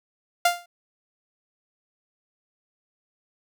sawtooth tone with exponential decay, 698.5 Hz, F5, in tune, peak -10 dBFS, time 0.45-0.66 s, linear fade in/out 5 ms, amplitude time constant 45 ms, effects none

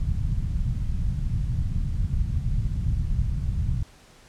pink low-pass noise, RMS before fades -25 dBFS, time 0-3.83 s, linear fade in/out 2 ms, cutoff 150 Hz, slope 24 dB/octave, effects pink hiss -53 dBFS RMS until 4.28 s + low-pass 9000 Hz 12 dB/octave

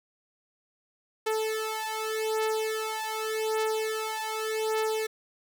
sawtooth beating tone pair, 437.1 / 437.95 Hz, A4 / A4, -11 / -8 cents, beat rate 0.85 Hz, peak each -27 dBFS, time 1.26-5.07 s, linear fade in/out 10 ms, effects none

